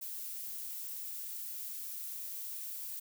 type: noise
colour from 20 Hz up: violet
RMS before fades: -42 dBFS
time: 0.01-3 s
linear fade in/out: 10 ms
effects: none